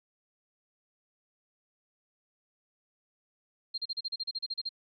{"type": "tone bursts", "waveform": "sine", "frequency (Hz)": 4194, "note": "C8", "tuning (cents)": 3, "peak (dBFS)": -31, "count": 13, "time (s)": [3.74, 4.692], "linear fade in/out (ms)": 10, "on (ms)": 40, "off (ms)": 36, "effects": []}